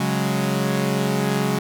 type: chord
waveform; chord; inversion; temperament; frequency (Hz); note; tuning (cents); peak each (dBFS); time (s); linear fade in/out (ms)
sawtooth; C# suspended fourth; none; equal; 138.59 / 185 / 207.7; C#3 / F#3 / G#3; 0 / 0 / 0; -20; 0-1.59; 5
effects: none